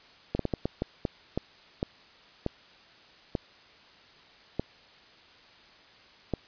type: slowing click train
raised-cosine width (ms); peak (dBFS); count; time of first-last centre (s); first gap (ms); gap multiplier
2; -14; 13; 0.35-6.337; 43; 1.4
effects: white hiss -55 dBFS RMS until 6.47 s + resampled to 11025 Hz